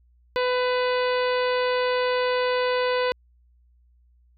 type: harmonic tone with a mistuned harmonic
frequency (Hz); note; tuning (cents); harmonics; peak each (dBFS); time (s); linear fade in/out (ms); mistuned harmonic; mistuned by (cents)
500; B4; +21; 1 / 2 / 3 / 4 / 5 / 6 / 7 / 8 / 9; -22 / -28 / -32 / -34 / -36 / -38 / -39 / -40 / -41; 0.36-3.12; 0; 6; -41
effects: added 60 Hz sine -56 dBFS peak until 4.37 s